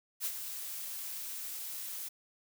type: noise with ADSR envelope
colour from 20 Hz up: blue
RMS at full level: -33 dBFS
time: 0.2-2.09 s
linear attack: 53 ms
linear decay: 59 ms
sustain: -8 dB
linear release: 12 ms
effects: none